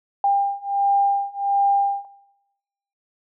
sine beating tone pair, 798 / 799.4 Hz, G5 / G5, +31 / +34 cents, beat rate 1.4 Hz, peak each -21 / -21 dBFS, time 0.24-2.05 s, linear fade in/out 2 ms, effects noise-tail reverb RT60 1.0 s tail -17 dB re dry

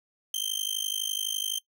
sawtooth tone with amplitude modulation, 3136 Hz, G7, in tune, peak -21 dBFS, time 0.34-1.59 s, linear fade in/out 2 ms, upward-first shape sine, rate 51.9 Hz, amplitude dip 100%, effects noise-tail reverb RT60 0.1 s tail -20 dB re dry

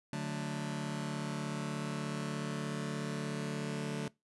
sawtooth chord, D major, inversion none, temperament just, 146.83 / 183.54 / 220.2 Hz, D3 / F#3 / A3, 0 / -14 / +2 cents, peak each -34 / -38 / -36 dBFS, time 0.13-4.08 s, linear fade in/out 2 ms, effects noise-tail reverb RT60 0.2 s tail -22 dB re dry + resampled to 24000 Hz

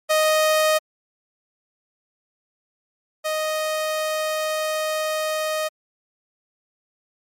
sawtooth tone pair in turn, 622.3 / 622.3 Hz, D#5 / D#5, 0 / 0 cents, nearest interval unison, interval 0 cents, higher neither, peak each -12 / -18 dBFS, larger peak first, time 0.09-0.79 / 3.24-5.69 s, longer second, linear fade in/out 20 ms, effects MP3 64 kbps

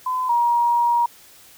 sine tone pair in turn, 1016 / 948.8 Hz, B5 / A#5, +49 / +30 cents, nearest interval minor second, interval 119 cents, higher first, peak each -20 / -15 dBFS, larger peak second, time 0.06-0.29 / 0.29-1.06 s, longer second, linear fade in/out 5 ms, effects white hiss -48 dBFS RMS until 1.57 s

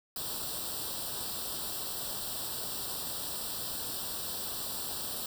white noise with comb filter, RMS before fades -37 dBFS, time 0.16-5.26 s, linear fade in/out 2 ms, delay 0.23 ms, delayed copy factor +0.85, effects none

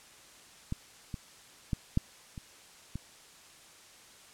clicks, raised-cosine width 5 ms, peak -20 / -24 / -17 / -13 / -29 / -24 dBFS, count 6, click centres 0.724 / 1.142 / 1.732 / 1.974 / 2.378 / 2.956 s, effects white hiss -55 dBFS RMS until 4.33 s + low-pass 9000 Hz 12 dB/octave

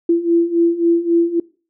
sine beating tone pair, 336.1 / 339.8 Hz, E4 / F4, +34 / -47 cents, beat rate 3.7 Hz, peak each -17 / -14 dBFS, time 0.09-1.4 s, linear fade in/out 5 ms, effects noise-tail reverb RT60 0.4 s tail -23 dB re dry

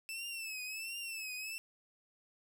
sawtooth tone with vibrato, 2637 Hz, E7, in tune, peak -37 dBFS, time 0.09-1.58 s, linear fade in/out 0 ms, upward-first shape triangle, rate 1.4 Hz, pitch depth 110 cents each way, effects none

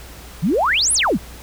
sine exponential two-way sweep, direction up then down, 141.7 to 11175 to 141.7 Hz, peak -14 dBFS, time 0.42-1.18 s, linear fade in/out 20 ms, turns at 0.93 s, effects added 60 Hz sine -38 dBFS peak until 1.42 s + pink hiss -40 dBFS RMS until 1.42 s

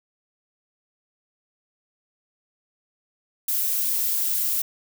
violet noise with amplitude modulation, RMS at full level -22 dBFS, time 3.48-4.62 s, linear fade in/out 5 ms, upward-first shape sine, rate 230 Hz, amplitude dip 40%, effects none

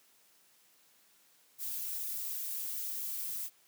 violet noise with flanger, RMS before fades -38 dBFS, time 1.58-3.5 s, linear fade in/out 50 ms, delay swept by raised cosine 2 to 6.8 ms, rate 2.1 Hz, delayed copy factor -0.6, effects white hiss -66 dBFS RMS until 3.67 s + high-pass 150 Hz 12 dB/octave

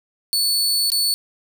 sawtooth tone with dropouts, 4448 Hz, C#8, 5 cents sharp, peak -14 dBFS, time 0.33-1.14 s, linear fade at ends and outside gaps 0 ms, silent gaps 0.902-0.919 s, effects none

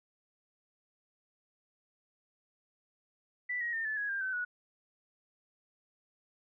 sine tone with pitch steps, 1975.5 / 1892.8 / 1813.6 / 1737.7 / 1665 / 1595.4 / 1528.6 / 1464.6 Hz, B6 / A#6 / A#6 / A6 / G#6 / G6 / G6 / F#6, 0 / +26 / -48 / -22 / +4 / +30 / -44 / -18 cents, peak -32 dBFS, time 3.49-4.45 s, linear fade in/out 10 ms, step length 120 ms, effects none

